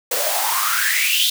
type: noise with high-pass filter sweep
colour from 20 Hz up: white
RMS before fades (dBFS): -19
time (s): 0.11-1.3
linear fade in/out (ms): 5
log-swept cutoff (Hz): 470 to 3600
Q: 7.9
effects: none